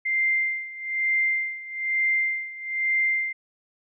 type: tone with tremolo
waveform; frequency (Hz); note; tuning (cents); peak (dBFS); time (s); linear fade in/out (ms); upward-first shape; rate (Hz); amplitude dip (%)
sine; 2093; C7; 0; -19; 0.05-3.33; 10; sine; 1.1; 85
effects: none